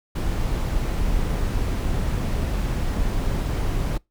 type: noise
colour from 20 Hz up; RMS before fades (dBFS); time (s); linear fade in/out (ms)
brown; -23; 0.15-3.98; 10
effects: noise-tail reverb RT60 0.2 s tail -25 dB re dry